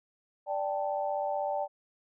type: chord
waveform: sine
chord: D suspended fourth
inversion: none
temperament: equal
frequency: 587.3 / 784 / 880 Hz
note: D5 / G5 / A5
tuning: 0 / 0 / 0 cents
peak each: -32 / -33 / -36 dBFS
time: 0.46-1.68 s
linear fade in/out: 50 ms
effects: none